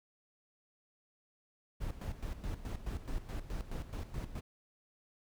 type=noise with tremolo; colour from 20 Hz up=brown; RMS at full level=-38 dBFS; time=1.8-4.41 s; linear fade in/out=20 ms; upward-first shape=square; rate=4.7 Hz; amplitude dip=70%; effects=none